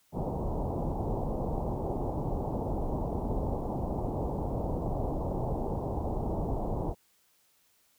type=low-pass noise; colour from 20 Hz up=pink; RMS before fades=-32 dBFS; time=0.12-6.95 s; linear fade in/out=50 ms; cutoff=910 Hz; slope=48 dB/octave; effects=white hiss -68 dBFS RMS until 7.98 s